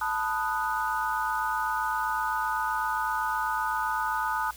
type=chord; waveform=sine; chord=B dominant seventh; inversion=third; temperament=equal; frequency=880 / 987.8 / 1244.5 / 1480 Hz; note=A5 / B5 / D#6 / F#6; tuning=0 / 0 / 0 / 0 cents; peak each=-30 / -33 / -31 / -32 dBFS; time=0.01-4.51 s; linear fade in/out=5 ms; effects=added 60 Hz sine -50 dBFS peak until 4.56 s + white hiss -48 dBFS RMS until 4.56 s